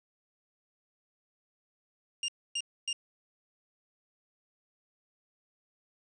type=tone bursts; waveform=sawtooth; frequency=2811 Hz; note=F7; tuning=11 cents sharp; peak=-27 dBFS; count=3; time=2.23-2.929 s; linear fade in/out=2 ms; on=53 ms; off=270 ms; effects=resampled to 22050 Hz + 10-bit